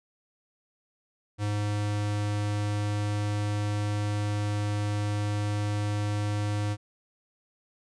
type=tone; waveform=square; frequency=103.83 Hz; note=G#2; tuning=in tune; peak=-27 dBFS; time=1.38-6.77 s; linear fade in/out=50 ms; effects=resampled to 22050 Hz